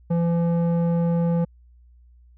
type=tone with low-pass filter; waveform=square; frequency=169.5 Hz; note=E3; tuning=49 cents sharp; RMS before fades=-21 dBFS; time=0.1-1.45 s; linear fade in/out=10 ms; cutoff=620 Hz; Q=0.99; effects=added 60 Hz sine -49 dBFS peak until 2.37 s